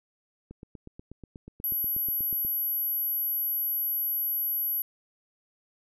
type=click train; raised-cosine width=3 ms; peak=-30 dBFS; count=17; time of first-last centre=0.51-2.449 s; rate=8.25 Hz
type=tone; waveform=sine; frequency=11740 Hz; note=F#9; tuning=15 cents flat; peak=-26 dBFS; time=1.64-4.82 s; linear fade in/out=2 ms
effects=none